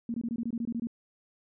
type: tone bursts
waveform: sine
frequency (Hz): 233.1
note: A#3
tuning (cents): 0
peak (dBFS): -29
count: 11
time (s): 0.09-0.871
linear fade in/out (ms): 2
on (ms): 51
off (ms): 22
effects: none